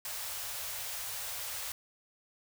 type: band-stop noise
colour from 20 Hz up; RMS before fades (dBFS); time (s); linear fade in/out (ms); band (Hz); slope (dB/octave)
white; -39; 0.05-1.72; 2; 130 to 490; 48
effects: none